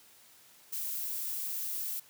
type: noise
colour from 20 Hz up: violet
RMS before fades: -36 dBFS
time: 0.72-2 s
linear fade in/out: 10 ms
effects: white hiss -59 dBFS RMS until 2.09 s + high-pass 80 Hz 12 dB/octave